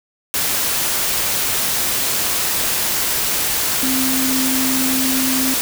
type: tone in noise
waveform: sine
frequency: 261.6 Hz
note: C4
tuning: in tune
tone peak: -19 dBFS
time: 3.83-5.54 s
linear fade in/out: 0 ms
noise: white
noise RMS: -19 dBFS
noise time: 0.34-5.61 s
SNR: -3 dB
effects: none